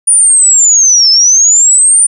sine linear two-way sweep, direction down then up, 9600 to 5200 to 9270 Hz, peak -3 dBFS, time 0.07-2.07 s, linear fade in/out 10 ms, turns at 1.1 s, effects none

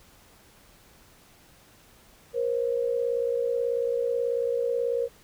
sine tone pair together, 475.7 / 534 Hz, A#4 / C5, +35 / +35 cents, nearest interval major second, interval 200 cents, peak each -25 / -29 dBFS, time 2.33-5.09 s, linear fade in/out 50 ms, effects pink hiss -56 dBFS RMS until 5.23 s

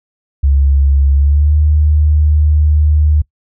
sine tone with pitch glide, 69.3 to 75.57 Hz, C#2 to D#2, 0 to -50 cents, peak -7 dBFS, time 0.43-3.22 s, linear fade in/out 10 ms, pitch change +150 cents, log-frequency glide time 1.13-1.55 s, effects noise-tail reverb RT60 0.1 s tail -22 dB re dry

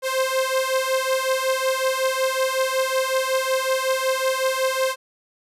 sawtooth beating tone pair, 522 / 527.4 Hz, C5 / C5, -4 / +14 cents, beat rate 5.4 Hz, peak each -19 dBFS, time 0.02-4.96 s, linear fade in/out 50 ms, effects resampled to 32000 Hz

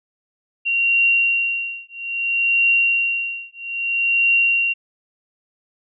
sine tone with tremolo, 2756 Hz, F7, 24 cents flat, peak -12 dBFS, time 0.65-4.74 s, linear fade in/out 20 ms, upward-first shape triangle, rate 0.61 Hz, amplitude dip 100%, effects none

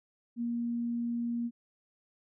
sine tone, 236.2 Hz, A#3, 23 cents sharp, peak -30 dBFS, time 0.36-1.51 s, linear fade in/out 50 ms, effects none

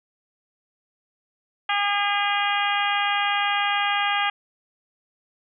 harmonic tone, 406.3 Hz, G#4, 38 cents flat, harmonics 2 / 3 / 4 / 5 / 6 / 7 / 8, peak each -25 / -27 / -28 / -29 / -30 / -30 / -31 dBFS, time 1.69-4.3 s, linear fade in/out 5 ms, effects none

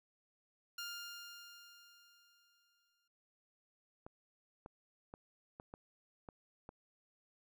15% pulse tone with exponential decay, 1404 Hz, F6, 9 cents sharp, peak -35 dBFS, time 0.78-3.08 s, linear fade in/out 5 ms, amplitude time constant 500 ms
clicks, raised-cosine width 1 ms, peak -35 dBFS, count 7, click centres 4.065 / 4.661 / 5.139 / 5.599 / 5.739 / 6.288 / 6.691 s
effects none

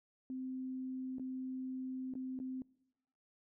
sine tone with dropouts, 259.1 Hz, C4, 17 cents flat, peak -39 dBFS, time 0.3-2.62 s, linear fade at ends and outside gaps 1 ms, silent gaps 1.184-1.196 / 2.138-2.153 / 2.39-2.4 s, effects noise-tail reverb RT60 0.9 s tail -23 dB re dry

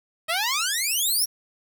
10% pulse exponential sweep, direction up, 622 to 5760 Hz, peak -14 dBFS, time 0.28-1.26 s, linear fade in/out 20 ms, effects 8-bit

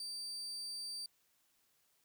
35% pulse tone, 4650 Hz, D8, 18 cents flat, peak -40 dBFS, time 0-1.06 s, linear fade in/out 2 ms, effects white hiss -75 dBFS RMS until 2.04 s

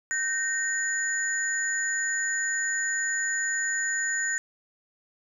sine tone cluster, 1549 / 1851 / 6920 Hz, G6 / A#6 / A8, -21 / -13 / -30 cents, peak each -31 / -28 / -30 dBFS, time 0.11-4.38 s, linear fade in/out 0 ms, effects none

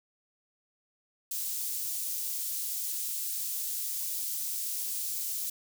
white high-pass noise, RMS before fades -34 dBFS, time 1.31-5.5 s, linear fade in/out 5 ms, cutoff 6100 Hz, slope 12 dB/octave, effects none

